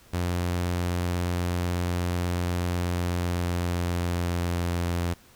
sawtooth tone with pitch glide, 88.2 to 86.63 Hz, F2 to F2, +18 to -13 cents, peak -21 dBFS, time 0.13-5.14 s, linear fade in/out 10 ms, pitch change -31 cents, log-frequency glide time 2.74-4.97 s, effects pink hiss -55 dBFS RMS until 5.35 s

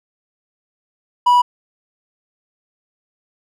triangle tone, 978 Hz, B5, 17 cents flat, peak -7 dBFS, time 1.26-1.42 s, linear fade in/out 10 ms, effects none

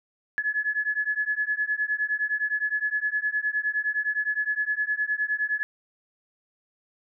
sine beating tone pair, 1701 / 1710.7 Hz, G#6 / A6, +41 / -49 cents, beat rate 9.7 Hz, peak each -27 / -27 dBFS, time 0.38-5.63 s, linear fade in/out 0 ms, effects none

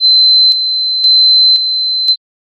sine tone with tremolo, 4071 Hz, C8, 48 cents flat, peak -4 dBFS, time 0-2.16 s, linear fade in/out 50 ms, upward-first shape square, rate 0.96 Hz, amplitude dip 55%, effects Opus 48 kbps

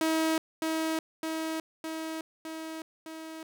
sawtooth tone with echo, 320 Hz, D#4, 49 cents sharp, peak -21 dBFS, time 0.01-0.38 s, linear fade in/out 2 ms, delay 610 ms, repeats 5, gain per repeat -3 dB, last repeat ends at 3.43 s, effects none

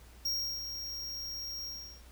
square tone with ADSR envelope, 5588 Hz, F8, in tune, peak -30 dBFS, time 0.25-2.02 s, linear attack 7 ms, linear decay 350 ms, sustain -8 dB, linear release 370 ms, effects added 60 Hz sine -53 dBFS peak until 2.11 s + pink hiss -59 dBFS RMS until 2.11 s

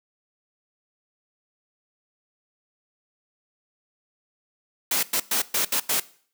white noise bursts at uneven times, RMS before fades -23 dBFS, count 6, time 4.91-5.03 / 5.13-5.2 / 5.31-5.42 / 5.54-5.65 / 5.72-5.8 / 5.89-6 s, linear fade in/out 5 ms, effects noise-tail reverb RT60 0.5 s tail -19 dB re dry + high-pass 200 Hz 12 dB/octave

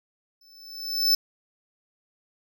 square tone with exponential growth, 5274 Hz, E8, in tune, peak -16 dBFS, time 0.41-1.15 s, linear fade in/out 5 ms, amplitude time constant 160 ms, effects none

